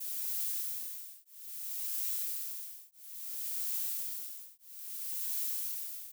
violet noise with tremolo, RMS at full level -34 dBFS, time 0-6.12 s, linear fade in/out 10 ms, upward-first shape triangle, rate 0.6 Hz, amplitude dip 100%, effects none

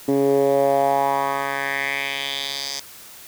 10% pulse tone with band-pass filter sweep, 138.59 Hz, C#3, in tune, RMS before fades -21 dBFS, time 0.08-2.8 s, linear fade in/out 5 ms, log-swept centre 320 to 5500 Hz, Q 3, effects white hiss -42 dBFS RMS until 3.27 s

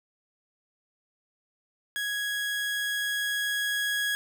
30% pulse tone with level ramp, 1661.2 Hz, G#6, in tune, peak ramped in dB -26 to -23 dBFS, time 1.96-4.15 s, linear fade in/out 0 ms, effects none

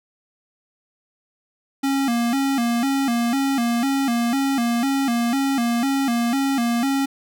square tone with vibrato, 253.9 Hz, B3, 48 cents sharp, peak -19 dBFS, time 1.83-7.06 s, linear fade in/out 10 ms, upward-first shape square, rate 2 Hz, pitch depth 130 cents each way, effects none

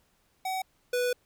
square tone pair in turn, 755 / 492.7 Hz, F#5 / B4, +35 / -4 cents, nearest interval perfect fifth, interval 739 cents, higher first, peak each -30 / -26 dBFS, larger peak second, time 0.45-0.62 / 0.93-1.13 s, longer second, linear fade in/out 5 ms, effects pink hiss -69 dBFS RMS until 1.25 s

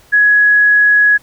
sine tone, 1676 Hz, G#6, 15 cents sharp, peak -6 dBFS, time 0.12-1.18 s, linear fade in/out 20 ms, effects pink hiss -47 dBFS RMS until 1.22 s

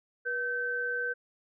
sine tone pair together, 484.6 / 1541 Hz, B4 / G6, -33 / -30 cents, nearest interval octave + minor sixth, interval 2003 cents, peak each -36 / -30 dBFS, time 0.25-1.14 s, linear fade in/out 20 ms, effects none

